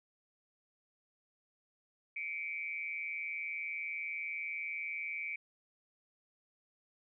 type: tone with amplitude modulation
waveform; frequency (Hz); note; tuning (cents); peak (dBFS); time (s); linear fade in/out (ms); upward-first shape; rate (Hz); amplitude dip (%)
sine; 2300; D7; -37; -33; 2.16-5.36; 5; sine; 160; 85
effects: none